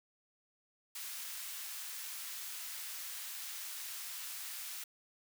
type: high-pass noise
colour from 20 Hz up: white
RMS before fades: -44 dBFS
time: 0.95-4.84 s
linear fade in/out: 5 ms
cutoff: 1300 Hz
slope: 12 dB/octave
effects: none